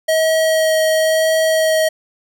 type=tone with vibrato; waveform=square; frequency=636 Hz; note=D#5; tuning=38 cents sharp; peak=-13 dBFS; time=0.08-1.89 s; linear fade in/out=10 ms; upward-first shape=sine; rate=0.97 Hz; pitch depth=9 cents each way; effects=none